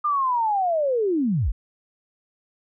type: linear sweep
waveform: sine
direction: down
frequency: 1217 to 31.52 Hz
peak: -19 dBFS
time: 0.04-1.52 s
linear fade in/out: 10 ms
effects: none